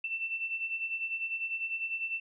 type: beating tone pair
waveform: sine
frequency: 2669 / 2679 Hz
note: E7 / E7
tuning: +21 / +27 cents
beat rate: 10 Hz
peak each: -39 / -33 dBFS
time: 0.04-2.2 s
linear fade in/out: 5 ms
effects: none